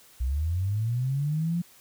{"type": "linear sweep", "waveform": "sine", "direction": "up", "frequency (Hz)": [59.2, 176.2], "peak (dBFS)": -24, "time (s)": [0.2, 1.62], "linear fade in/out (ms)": 10, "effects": ["white hiss -55 dBFS RMS until 1.8 s"]}